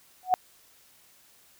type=tone with exponential growth; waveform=sine; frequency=738 Hz; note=F#5; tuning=5 cents flat; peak=-14 dBFS; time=0.23-0.34 s; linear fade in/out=0 ms; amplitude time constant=23 ms; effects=white hiss -59 dBFS RMS until 1.59 s